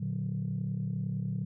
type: chord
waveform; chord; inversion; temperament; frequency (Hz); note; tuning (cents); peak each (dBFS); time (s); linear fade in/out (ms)
sine; Bb augmented; none; equal with one note detuned; 116.54 / 147.51 / 185; Bb2 / D3 / F#3; 0 / +8 / 0; -34; 0-1.45; 10
effects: tanh soft clip ceiling -24 dBFS